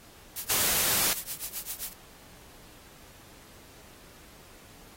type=noise with tremolo; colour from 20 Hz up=blue; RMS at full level=-32 dBFS; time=0.36-1.93 s; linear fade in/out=0 ms; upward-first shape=triangle; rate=7.6 Hz; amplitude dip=100%
type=noise; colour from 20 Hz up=white; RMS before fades=-26 dBFS; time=0.5-1.13 s; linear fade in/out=0 ms
effects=pink hiss -53 dBFS RMS until 4.96 s + AAC 48 kbps